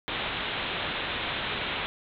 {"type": "low-pass noise", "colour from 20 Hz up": "white", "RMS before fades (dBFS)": -32, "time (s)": [0.08, 1.86], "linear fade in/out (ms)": 0, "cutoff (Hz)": 3800, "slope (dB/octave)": 96, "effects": []}